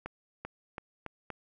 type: accelerating click train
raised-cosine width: 0.5 ms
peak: -23 dBFS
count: 5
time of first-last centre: 0.06-1.303 s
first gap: 390 ms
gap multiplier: 0.85
effects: none

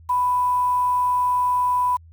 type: tone with quantisation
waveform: sine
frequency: 992 Hz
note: B5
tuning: 7 cents sharp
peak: -17 dBFS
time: 0.09-1.97 s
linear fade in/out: 10 ms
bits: 7
effects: added 82 Hz sine -44 dBFS peak until 2.12 s

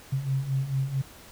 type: beating tone pair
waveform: sine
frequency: 131.7 / 136.2 Hz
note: C3 / C#3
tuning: +12 / -30 cents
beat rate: 4.5 Hz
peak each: -31 / -26 dBFS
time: 0.12-1.02 s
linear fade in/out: 10 ms
effects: pink hiss -49 dBFS RMS until 1.31 s

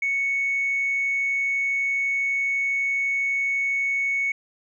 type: tone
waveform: sine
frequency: 2217 Hz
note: C#7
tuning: in tune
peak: -20 dBFS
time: 0.02-4.32 s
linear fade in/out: 5 ms
effects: tanh soft clip ceiling -17 dBFS

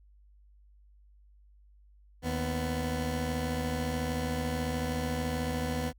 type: tone pair together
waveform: 20% pulse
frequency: 78.5 / 249.2 Hz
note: D#2 / B3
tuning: +16 / +16 cents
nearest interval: octave + minor sixth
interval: 2000 cents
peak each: -28 dBFS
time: 2.22-5.93 s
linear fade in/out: 50 ms
effects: added 50 Hz sine -56 dBFS peak until 5.98 s

